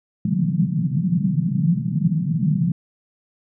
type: band-pass noise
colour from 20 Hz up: white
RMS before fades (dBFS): -20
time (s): 0.25-2.72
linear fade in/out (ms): 5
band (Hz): 140 to 190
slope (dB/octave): 48
effects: none